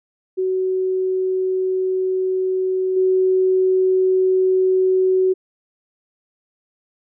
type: tone with level steps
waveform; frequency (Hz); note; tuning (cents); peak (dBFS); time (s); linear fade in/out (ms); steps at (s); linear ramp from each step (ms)
sine; 374.2; F#4; +20; -17 / -13; 0.37-5.34; 20; 2.96; 10
effects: none